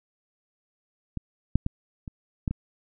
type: clicks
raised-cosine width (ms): 5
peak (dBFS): -18 / -7 / -14 / -24 / -13 / -17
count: 6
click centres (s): 1.173 / 1.556 / 1.664 / 2.078 / 2.478 / 2.51
effects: none